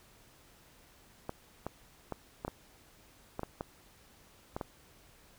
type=clicks; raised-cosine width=1 ms; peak=-22 dBFS; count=10; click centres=1.294 / 1.666 / 2.123 / 2.449 / 2.48 / 3.394 / 3.433 / 3.609 / 4.565 / 4.612 s; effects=pink hiss -61 dBFS RMS until 5.38 s